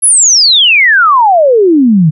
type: exponential sweep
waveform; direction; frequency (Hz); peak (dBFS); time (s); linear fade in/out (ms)
sine; down; 11160 to 146.83; -3; 0.02-2.11; 20
effects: none